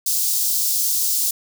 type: high-pass noise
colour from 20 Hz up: white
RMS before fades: -20 dBFS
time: 0.06-1.31 s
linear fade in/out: 5 ms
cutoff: 4600 Hz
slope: 24 dB/octave
effects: none